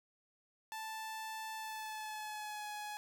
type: tone with pitch glide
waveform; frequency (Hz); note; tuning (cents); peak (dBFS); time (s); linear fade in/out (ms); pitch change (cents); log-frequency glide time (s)
sawtooth; 880 to 839.3; A5 to G#5; 0 to +18; -38; 0.72-2.97; 0; -82; 1.56-2.68
effects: none